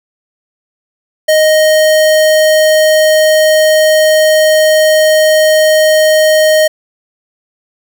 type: tone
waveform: square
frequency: 622.3 Hz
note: D#5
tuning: in tune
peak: -6 dBFS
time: 1.28-6.68 s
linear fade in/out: 10 ms
effects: 8-bit